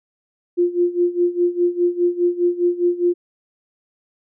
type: tone with tremolo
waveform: sine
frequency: 351.2 Hz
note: F4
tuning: 10 cents sharp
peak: -12 dBFS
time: 0.57-3.14 s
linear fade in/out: 20 ms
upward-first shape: sine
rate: 4.9 Hz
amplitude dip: 85%
effects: none

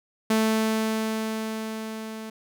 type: tone with level ramp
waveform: sawtooth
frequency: 220 Hz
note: A3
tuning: in tune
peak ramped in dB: -15 to -31 dBFS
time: 0.3-2.3 s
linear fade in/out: 5 ms
effects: none

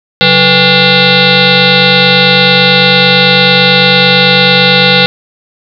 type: tone with frequency modulation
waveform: sine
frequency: 2072 Hz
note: C7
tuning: 17 cents flat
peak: -3 dBFS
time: 0.21-5.06 s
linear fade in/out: 0 ms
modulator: 315 Hz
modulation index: 6.7
effects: none

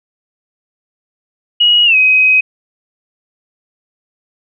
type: tone with pitch glide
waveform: sine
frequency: 2900 to 2525 Hz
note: F#7 to D#7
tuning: -35 to +25 cents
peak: -6 dBFS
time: 1.6-2.41 s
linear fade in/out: 10 ms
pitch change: -240 cents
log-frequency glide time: 1.85-1.96 s
effects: none

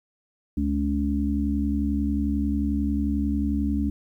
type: harmonic tone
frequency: 71.2 Hz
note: C#2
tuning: 47 cents sharp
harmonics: 1 / 3 / 4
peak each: -26 / -26 / -26 dBFS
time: 0.57-3.9 s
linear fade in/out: 5 ms
effects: 10-bit

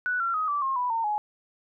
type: tone with pitch steps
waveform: sine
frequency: 1480 / 1365 / 1259 / 1161.2 / 1071 / 987.8 / 911 / 840.3 Hz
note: F#6 / F6 / D#6 / D6 / C6 / B5 / A#5 / G#5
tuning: 0 / -40 / +20 / -20 / +40 / 0 / -40 / +20 cents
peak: -24 dBFS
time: 0.06-1.18 s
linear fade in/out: 0 ms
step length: 140 ms
effects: none

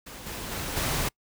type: noise with level steps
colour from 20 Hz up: pink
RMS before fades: -42 / -36 / -33 / -28 dBFS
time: 0.06-1.09 s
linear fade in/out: 10 ms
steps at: 0.26 / 0.51 / 0.76 s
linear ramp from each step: 10 ms
effects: noise-tail reverb RT60 0.1 s tail -26 dB re dry

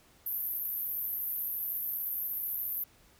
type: band-pass noise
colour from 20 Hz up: white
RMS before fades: -35 dBFS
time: 0.26-2.84 s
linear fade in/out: 5 ms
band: 12000 to 14000 Hz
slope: 96 dB/octave
effects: pink hiss -62 dBFS RMS until 3.19 s

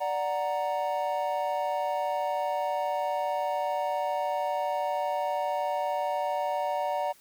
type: chord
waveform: triangle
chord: D augmented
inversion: none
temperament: equal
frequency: 587.3 / 740 / 932.3 Hz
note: D5 / F#5 / A#5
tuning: 0 / 0 / 0 cents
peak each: -29 / -29 / -30 dBFS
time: 0-7.13 s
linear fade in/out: 20 ms
effects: white hiss -58 dBFS RMS until 7.2 s

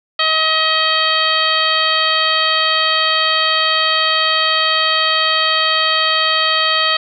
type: harmonic tone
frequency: 634 Hz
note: D#5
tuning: 32 cents sharp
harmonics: 1 / 2 / 3 / 4 / 5 / 6 / 7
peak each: -24 / -18 / -20 / -23 / -18 / -22 / -21 dBFS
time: 0.19-6.97 s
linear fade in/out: 5 ms
effects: none

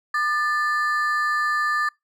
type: ring-modulated tone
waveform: triangle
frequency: 1480 Hz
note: F#6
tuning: in tune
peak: -15 dBFS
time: 0.14-1.89 s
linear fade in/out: 5 ms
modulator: 277 Hz
effects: noise-tail reverb RT60 0.2 s tail -26 dB re dry

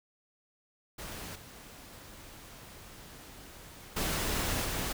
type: noise with level steps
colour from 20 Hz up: pink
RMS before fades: -42 / -50 / -32 / -34 dBFS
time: 0.98-4.93 s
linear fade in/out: 10 ms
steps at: 1.35 / 3.96 / 4.64 s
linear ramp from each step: 10 ms
effects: none

